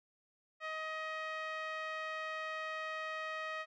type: tone with low-pass filter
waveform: 5% pulse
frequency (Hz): 630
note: D#5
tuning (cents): +21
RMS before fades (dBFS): -41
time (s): 0.6-3.66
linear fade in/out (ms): 50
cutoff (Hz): 1800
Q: 1.5
effects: none